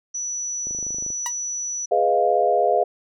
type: tone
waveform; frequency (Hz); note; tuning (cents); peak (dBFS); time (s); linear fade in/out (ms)
sine; 5920; F#8; 0; -25; 0.14-1.86; 10
type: click train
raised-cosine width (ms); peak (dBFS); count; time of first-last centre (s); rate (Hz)
2; -27; 12; 0.67-1.103; 25.4
type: tone with exponential decay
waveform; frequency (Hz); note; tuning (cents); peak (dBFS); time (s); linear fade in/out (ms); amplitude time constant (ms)
sawtooth; 963; B5; -44; -19; 1.26-1.33; 1; 15
type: chord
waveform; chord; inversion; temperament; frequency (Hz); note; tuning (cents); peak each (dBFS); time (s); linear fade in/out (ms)
sine; F half-diminished seventh; first; equal; 415.3 / 493.9 / 622.3 / 698.5; Ab4 / Cb5 / Eb5 / F5; 0 / 0 / 0 / 0; -23 / -23 / -22 / -19; 1.91-2.84; 10
effects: none